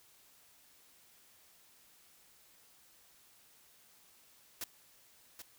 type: noise with echo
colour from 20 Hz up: white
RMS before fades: -40 dBFS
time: 4.61-4.64 s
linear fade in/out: 2 ms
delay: 780 ms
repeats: 1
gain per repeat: -8 dB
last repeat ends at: 5.42 s
effects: white hiss -64 dBFS RMS until 5.58 s